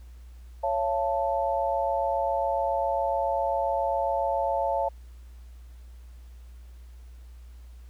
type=chord; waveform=sine; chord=Db augmented; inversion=none; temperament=equal with one note detuned; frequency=554.4 / 681.7 / 880 Hz; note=Db5 / F5 / A5; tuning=0 / -42 / 0 cents; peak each=-28 dBFS; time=0.63-4.89 s; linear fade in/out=10 ms; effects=added 60 Hz sine -43 dBFS peak until 7.89 s + pink hiss -63 dBFS RMS until 7.89 s